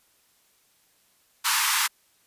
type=high-pass noise; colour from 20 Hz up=pink; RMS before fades=-23 dBFS; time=1.44-1.88 s; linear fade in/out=20 ms; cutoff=880 Hz; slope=96 dB/octave; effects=white hiss -64 dBFS RMS until 2.26 s + resampled to 32000 Hz